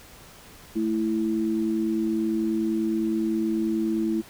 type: tone pair together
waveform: sine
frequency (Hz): 220 / 329.6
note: A3 / E4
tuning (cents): 0 / 0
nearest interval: perfect fifth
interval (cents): 700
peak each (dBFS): -26 / -24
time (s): 0.75-4.22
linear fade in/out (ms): 20
effects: pink hiss -48 dBFS RMS until 4.29 s